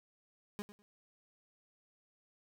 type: tone with echo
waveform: 30% pulse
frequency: 205.9 Hz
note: G#3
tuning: 15 cents flat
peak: -36 dBFS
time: 0.59-0.62 s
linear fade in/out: 0 ms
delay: 100 ms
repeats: 2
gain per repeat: -14 dB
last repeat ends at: 0.82 s
effects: none